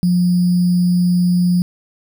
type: tone with sample-and-hold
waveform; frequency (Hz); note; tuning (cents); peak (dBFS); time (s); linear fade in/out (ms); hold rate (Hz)
sine; 177.7; F3; +30; -11; 0.03-1.62; 0; 4900
effects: none